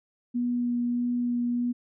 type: tone with vibrato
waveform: sine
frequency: 242.1 Hz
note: B3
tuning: 34 cents flat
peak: -24 dBFS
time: 0.34-1.73 s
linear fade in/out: 20 ms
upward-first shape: sine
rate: 1.6 Hz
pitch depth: 9 cents each way
effects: none